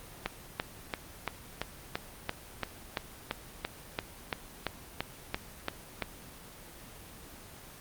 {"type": "click train", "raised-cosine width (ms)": 0.3, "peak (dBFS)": -14, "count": 18, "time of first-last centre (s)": [0.26, 6.023], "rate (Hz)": 2.95, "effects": ["pink hiss -49 dBFS RMS until 7.8 s", "Opus 24 kbps"]}